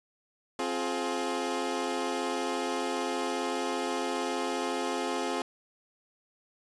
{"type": "tone cluster", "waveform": "20% pulse", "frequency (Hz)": [264, 350.6, 425.5], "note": ["C4", "F4", "G#4"], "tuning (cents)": [16, 7, 42], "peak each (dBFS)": -29, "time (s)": [0.59, 5.42], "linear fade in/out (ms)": 2, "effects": ["resampled to 22050 Hz", "8-bit"]}